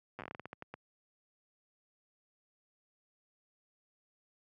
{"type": "slowing click train", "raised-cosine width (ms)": 0.5, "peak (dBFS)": -28, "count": 14, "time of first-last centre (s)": [0.19, 0.74], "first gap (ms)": 8, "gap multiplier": 1.25, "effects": ["high-pass 100 Hz 12 dB/octave"]}